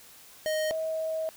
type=tone pair in turn; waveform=square / sine; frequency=622.3 / 638.3 Hz; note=D#5 / D#5; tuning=0 / +44 cents; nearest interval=unison; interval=44 cents; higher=second; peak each=-27 / -28 dBFS; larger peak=first; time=0.46-0.71 / 0.71-1.29 s; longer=second; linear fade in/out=0 ms; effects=white hiss -52 dBFS RMS until 1.36 s